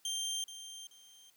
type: tone with echo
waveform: 25% pulse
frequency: 3163 Hz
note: G7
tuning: 15 cents sharp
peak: -31 dBFS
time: 0.05-0.44 s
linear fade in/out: 2 ms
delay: 430 ms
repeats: 2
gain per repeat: -11 dB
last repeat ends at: 1.3 s
effects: white hiss -69 dBFS RMS until 1.36 s + high-pass 100 Hz 12 dB/octave